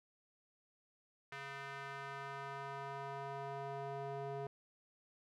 square tone with band-pass filter sweep, 138.59 Hz, C#3, in tune, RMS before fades -45 dBFS, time 1.32-4.47 s, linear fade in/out 2 ms, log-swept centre 1800 to 560 Hz, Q 1.5, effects none

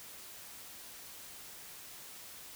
silence, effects white hiss -50 dBFS RMS until 2.55 s

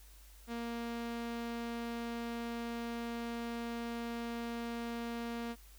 sawtooth tone with low-pass filter, 234.1 Hz, A#3, 8 cents sharp, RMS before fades -40 dBFS, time 0.47-5.56 s, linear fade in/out 50 ms, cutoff 4700 Hz, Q 0.74, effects added 50 Hz sine -55 dBFS peak until 5.78 s + white hiss -62 dBFS RMS until 5.78 s

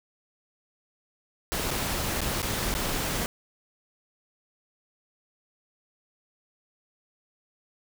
pink noise with dropouts, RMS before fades -29 dBFS, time 1.52-3.26 s, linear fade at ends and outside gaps 0 ms, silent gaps 1.707-1.712 / 2.206-2.216 / 2.419-2.428 / 2.74-2.75 s, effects none

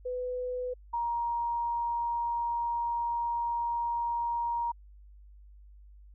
sine tone pair in turn, 500 / 941.8 Hz, B4 / A#5, +21 / +18 cents, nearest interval major seventh, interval 1097 cents, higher second, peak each -31 / -28 dBFS, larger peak second, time 0.05-0.74 / 0.93-4.72 s, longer second, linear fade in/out 10 ms, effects added 50 Hz sine -50 dBFS peak until 6.14 s

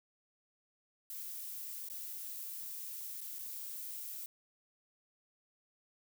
violet noise with dropouts, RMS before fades -44 dBFS, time 1.1-4.26 s, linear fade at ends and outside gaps 1 ms, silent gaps 1.887-1.899 / 3.207-3.213 / 3.386-3.39 s, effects none

